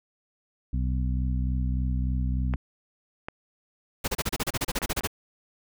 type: harmonic tone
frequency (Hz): 63.4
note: B1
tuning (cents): +46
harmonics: 1 / 2 / 3 / 4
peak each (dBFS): -25 / -31 / -35 / -37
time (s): 0.73-2.56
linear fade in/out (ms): 5
type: clicks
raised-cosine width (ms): 0.5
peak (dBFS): -18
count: 4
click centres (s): 2.538 / 3.285 / 4.818 / 5.008
type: noise bursts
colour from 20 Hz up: pink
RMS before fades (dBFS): -27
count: 15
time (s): 4.04-5.074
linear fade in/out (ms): 10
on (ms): 40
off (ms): 31
effects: none